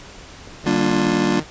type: clicks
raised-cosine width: 2 ms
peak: -25 dBFS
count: 4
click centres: 0.475 / 0.643 / 0.956 / 1.068 s
type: tone with pitch glide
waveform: sawtooth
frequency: 150.9 to 153.8 Hz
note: D3 to D#3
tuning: +47 to -20 cents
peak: -22 dBFS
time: 0.63-1.45 s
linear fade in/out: 50 ms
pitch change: +33 cents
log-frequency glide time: 1-1.09 s
type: chord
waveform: square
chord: G minor seventh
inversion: none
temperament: just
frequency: 196 / 235.2 / 294 / 352.8 Hz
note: G3 / Bb3 / D4 / F4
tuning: 0 / +16 / +2 / +18 cents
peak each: -23 dBFS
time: 0.66-1.4 s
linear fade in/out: 5 ms
effects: pink hiss -40 dBFS RMS until 1.5 s + resampled to 16000 Hz